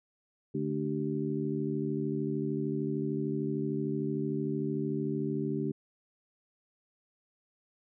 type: harmonic tone with a mistuned harmonic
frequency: 73.3 Hz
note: D2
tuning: 3 cents flat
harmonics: 2 / 3 / 4 / 5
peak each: -35 / -35 / -35 / -35 dBFS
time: 0.54-5.72 s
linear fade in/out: 10 ms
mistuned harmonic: 5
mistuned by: +91 cents
effects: none